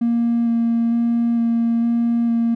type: tone with vibrato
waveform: triangle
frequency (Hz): 233.1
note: A#3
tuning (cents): 0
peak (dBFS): -12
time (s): 0.01-2.55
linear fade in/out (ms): 10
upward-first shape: square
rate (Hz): 1.1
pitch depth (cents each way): 9
effects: tanh soft clip ceiling -11 dBFS